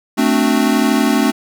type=chord; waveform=square; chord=D dominant seventh; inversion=second; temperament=equal; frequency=220 / 261.6 / 293.7 / 370 Hz; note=A3 / C4 / D4 / F#4; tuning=0 / 0 / 0 / 0 cents; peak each=-17 / -17 / -18 / -23 dBFS; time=0.17-1.32 s; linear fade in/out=20 ms; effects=none